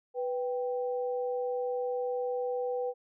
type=tone pair together; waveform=sine; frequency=493.9 / 784 Hz; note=B4 / G5; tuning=0 / 0 cents; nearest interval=minor sixth; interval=800 cents; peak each=-30 / -38 dBFS; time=0.14-2.94 s; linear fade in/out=50 ms; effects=none